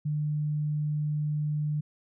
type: tone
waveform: sine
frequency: 150 Hz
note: D3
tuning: 37 cents sharp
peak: -26 dBFS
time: 0.05-1.81 s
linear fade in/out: 10 ms
effects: none